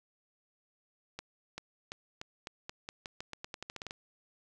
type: accelerating click train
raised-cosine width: 0.2 ms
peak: -23 dBFS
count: 18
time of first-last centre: 1.19-3.909 s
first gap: 390 ms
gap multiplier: 0.87
effects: none